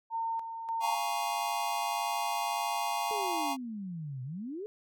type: tone with tremolo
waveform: sine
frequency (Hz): 910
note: A#5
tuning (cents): -42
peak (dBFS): -30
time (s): 0.1-0.98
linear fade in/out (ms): 50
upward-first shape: square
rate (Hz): 1.7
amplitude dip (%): 55
type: chord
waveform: square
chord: Bb minor seventh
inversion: second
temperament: equal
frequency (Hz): 698.5 / 830.6 / 932.3 / 1108.7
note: F5 / Ab5 / Bb5 / Db6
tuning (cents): 0 / 0 / 0 / 0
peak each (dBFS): -38 / -35 / -36 / -39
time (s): 0.8-3.57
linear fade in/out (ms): 50
type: exponential two-way sweep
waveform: sine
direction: down then up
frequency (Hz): 440 to 123.47 to 440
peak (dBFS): -36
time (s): 3.11-4.66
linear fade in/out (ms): 0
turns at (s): 4.23
effects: none